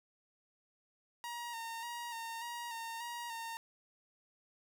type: tone with vibrato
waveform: sawtooth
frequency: 932.3 Hz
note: A#5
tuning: in tune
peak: -37 dBFS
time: 1.24-3.57 s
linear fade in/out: 0 ms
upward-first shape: square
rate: 1.7 Hz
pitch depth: 32 cents each way
effects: none